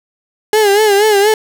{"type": "tone with vibrato", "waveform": "35% pulse", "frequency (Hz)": 415.3, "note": "G#4", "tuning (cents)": 0, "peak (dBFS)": -6, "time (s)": [0.53, 1.34], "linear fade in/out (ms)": 2, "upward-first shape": "sine", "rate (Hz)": 4.2, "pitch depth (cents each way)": 88, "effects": []}